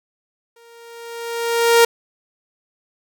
sawtooth tone with exponential growth, 466.2 Hz, A#4, in tune, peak -4 dBFS, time 0.56-1.85 s, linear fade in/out 5 ms, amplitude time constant 280 ms, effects none

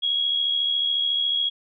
sine tone with amplitude modulation, 3312 Hz, G#7, 5 cents flat, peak -18 dBFS, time 0.02-1.5 s, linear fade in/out 20 ms, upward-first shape sine, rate 74 Hz, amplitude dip 50%, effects none

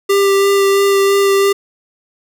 square tone with vibrato, 395.8 Hz, G4, 17 cents sharp, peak -10 dBFS, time 0.09-1.53 s, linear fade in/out 10 ms, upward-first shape sine, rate 3 Hz, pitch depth 11 cents each way, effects none

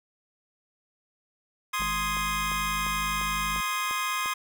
25% pulse chord, Ab major, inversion first, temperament equal, 1046.5 / 1244.5 / 1661.2 Hz, C6 / Eb6 / Ab6, 0 / 0 / 0 cents, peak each -26 / -27 / -32 dBFS, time 1.73-4.34 s, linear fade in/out 10 ms
harmonic tone, 51.91 Hz, G#1, in tune, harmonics 1 / 3 / 4, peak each -36 / -41 / -42 dBFS, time 1.79-3.61 s, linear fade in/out 10 ms
click train, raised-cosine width 1 ms, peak -27 dBFS, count 8, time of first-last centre 1.82-4.259 s, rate 2.87 Hz
effects none

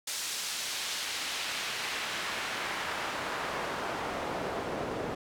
pink noise with band-pass filter sweep, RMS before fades -35 dBFS, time 0.07-5.15 s, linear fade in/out 5 ms, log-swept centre 6300 to 450 Hz, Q 0.76, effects none

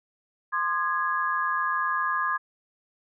sine chord, Ab major, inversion first, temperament equal with one note detuned, 1046.5 / 1214 / 1661.2 Hz, C6 / Eb6 / Ab6, 0 / -43 / 0 cents, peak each -28 dBFS, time 0.52-2.38 s, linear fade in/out 20 ms, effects none

